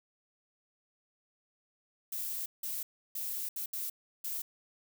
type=noise bursts at uneven times; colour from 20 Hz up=violet; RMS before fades=-37 dBFS; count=6; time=2.12-2.46 / 2.63-2.83 / 3.15-3.49 / 3.56-3.66 / 3.73-3.9 / 4.24-4.42 s; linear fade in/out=5 ms; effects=none

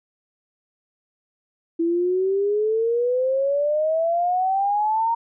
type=exponential sweep; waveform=sine; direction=up; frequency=329.6 to 933 Hz; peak=-18 dBFS; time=1.79-5.15 s; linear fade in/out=10 ms; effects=none

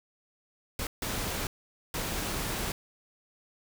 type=noise bursts at uneven times; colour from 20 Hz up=pink; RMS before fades=-33 dBFS; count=3; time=0.79-0.87 / 1.02-1.47 / 1.94-2.72 s; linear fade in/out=2 ms; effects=none

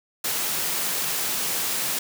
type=high-pass noise; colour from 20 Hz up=white; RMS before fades=-26 dBFS; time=0.24-1.99 s; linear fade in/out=5 ms; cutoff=110 Hz; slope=96 dB/octave; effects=none

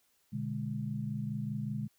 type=chord; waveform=sine; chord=G# diminished; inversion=first; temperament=equal with one note detuned; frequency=121.77 / 146.83 / 207.7 Hz; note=B2 / D3 / G#3; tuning=-24 / 0 / 0 cents; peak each=-38 / -38 / -37 dBFS; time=0.32-1.88 s; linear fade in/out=20 ms; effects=white hiss -72 dBFS RMS until 1.98 s

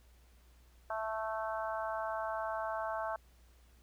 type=harmonic tone; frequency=220 Hz; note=A3; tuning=in tune; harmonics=3 / 4 / 5 / 6 / 7; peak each=-38 / -40 / -42 / -44 / -45 dBFS; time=0.9-3.16 s; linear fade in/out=2 ms; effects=added 60 Hz sine -60 dBFS peak until 3.82 s + pink hiss -69 dBFS RMS until 3.82 s

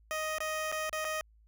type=tone with dropouts; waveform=15% pulse; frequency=624 Hz; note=D#5; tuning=5 cents sharp; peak=-26 dBFS; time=0.11-1.21 s; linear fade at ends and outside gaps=0 ms; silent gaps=0.384-0.404 / 0.717-0.724 / 0.894-0.929 / 1.045-1.05 s; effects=added 54 Hz sine -59 dBFS peak until 1.47 s

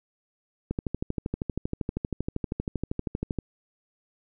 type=click train; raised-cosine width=3 ms; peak=-15 dBFS; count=35; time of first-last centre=0.71-3.387 s; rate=12.7 Hz; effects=none

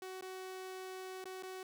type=tone with dropouts; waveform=sawtooth; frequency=374.5 Hz; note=F#4; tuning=21 cents sharp; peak=-40 dBFS; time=0.02-1.63 s; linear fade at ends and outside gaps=2 ms; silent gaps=0.211-0.223 / 1.242-1.255 / 1.426-1.433 s; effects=none

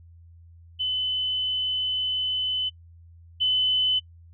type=tone pair in turn; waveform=sine; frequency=3022 / 3022 Hz; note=F#7 / F#7; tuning=+36 / +36 cents; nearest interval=unison; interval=0 cents; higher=neither; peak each=-23 / -19 dBFS; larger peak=second; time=0.79-2.7 / 3.4-4 s; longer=first; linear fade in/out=20 ms; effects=noise-tail reverb RT60 0.1 s tail -26 dB re dry + added 84 Hz sine -47 dBFS peak until 4.33 s

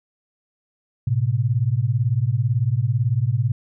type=beating tone pair; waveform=sine; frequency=110 / 128 Hz; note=A2 / C3; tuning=0 / -38 cents; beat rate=18 Hz; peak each=-20 dBFS; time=1.07-3.52 s; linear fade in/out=5 ms; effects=none

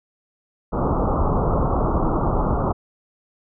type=low-pass noise; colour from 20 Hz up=pink; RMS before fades=-20 dBFS; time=0.72-2.73 s; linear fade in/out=20 ms; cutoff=1300 Hz; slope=96 dB/octave; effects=none

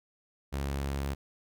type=tone; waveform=sawtooth; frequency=69.3 Hz; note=C#2; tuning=in tune; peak=-27 dBFS; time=0.52-1.15 s; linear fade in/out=20 ms; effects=none

